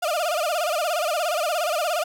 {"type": "tone with vibrato", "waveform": "35% pulse", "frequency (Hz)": 653, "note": "E5", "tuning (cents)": -17, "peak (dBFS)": -20, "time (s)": [0.02, 2.04], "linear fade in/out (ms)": 10, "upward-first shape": "sine", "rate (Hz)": 17, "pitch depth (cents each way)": 170, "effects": []}